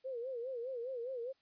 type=tone with vibrato; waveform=sine; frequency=496.9 Hz; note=B4; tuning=11 cents sharp; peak=-38 dBFS; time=0.04-1.33 s; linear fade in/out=20 ms; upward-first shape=sine; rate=4.9 Hz; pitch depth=130 cents each way; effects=white hiss -75 dBFS RMS until 1.41 s + resampled to 11025 Hz